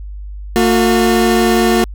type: tone pair together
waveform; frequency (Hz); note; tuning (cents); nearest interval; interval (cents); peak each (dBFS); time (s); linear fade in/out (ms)
30% pulse; 226.5 / 359.5; A#3 / F#4; -50 / -50; minor sixth; 800; -10; 0.56-1.84; 0
effects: added 50 Hz sine -25 dBFS peak until 1.94 s